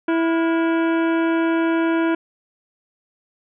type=harmonic tone with a mistuned harmonic; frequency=329.6 Hz; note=E4; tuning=in tune; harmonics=1 / 2 / 3 / 4 / 5 / 6 / 7 / 8 / 9 / 10; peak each=-17 / -27 / -28 / -29 / -32 / -45 / -36 / -41 / -44 / -46 dBFS; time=0.08-2.15 s; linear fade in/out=5 ms; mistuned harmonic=4; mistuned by=+130 cents; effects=none